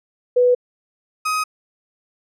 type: tone pair in turn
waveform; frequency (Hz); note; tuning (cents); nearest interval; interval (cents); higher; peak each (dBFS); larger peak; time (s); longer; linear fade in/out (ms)
sine / 35% pulse; 493.9 / 1257.9; B4 / D#6; 0 / +19; octave + major third; 1619; second; -11 / -17; first; 0.36-0.55 / 1.25-1.44; neither; 10
effects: low-pass 12000 Hz 12 dB/octave